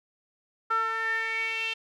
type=tone with band-pass filter sweep; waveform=sawtooth; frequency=448.9 Hz; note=A4; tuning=35 cents sharp; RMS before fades=-29 dBFS; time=0.7-1.74 s; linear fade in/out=10 ms; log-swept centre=1300 to 2900 Hz; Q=7.3; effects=none